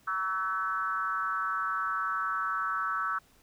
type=tone with frequency modulation; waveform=sine; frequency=1320 Hz; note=E6; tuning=2 cents sharp; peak=-28 dBFS; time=0.07-3.19 s; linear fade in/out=10 ms; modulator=189 Hz; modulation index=1.1; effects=pink hiss -63 dBFS RMS until 3.42 s